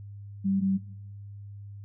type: tone pair in turn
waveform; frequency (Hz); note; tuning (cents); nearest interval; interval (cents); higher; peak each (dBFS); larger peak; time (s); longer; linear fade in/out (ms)
sine; 194.7 / 193.13; G3 / G3; -12 / -26; unison; 14; first; -23; neither; 0.44-0.61 / 0.61-0.78; neither; 20
effects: noise-tail reverb RT60 1.0 s tail -19 dB re dry + added 101 Hz sine -40 dBFS peak until 1.84 s